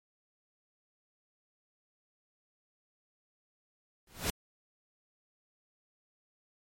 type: noise with exponential growth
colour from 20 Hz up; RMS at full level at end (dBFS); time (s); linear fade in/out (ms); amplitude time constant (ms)
pink; -27; 4.07-4.3; 2; 49
effects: MP3 64 kbps